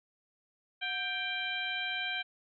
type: harmonic tone with a mistuned harmonic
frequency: 787 Hz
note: G5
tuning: 7 cents sharp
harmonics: 1 / 2 / 3 / 4 / 5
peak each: -43 / -37 / -37 / -38 / -43 dBFS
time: 0.81-2.23 s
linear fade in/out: 20 ms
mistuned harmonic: 1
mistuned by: -130 cents
effects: none